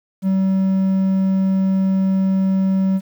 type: tone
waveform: triangle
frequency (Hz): 191.2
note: G3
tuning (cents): -43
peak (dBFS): -12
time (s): 0.22-3.01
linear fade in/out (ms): 50
effects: 8-bit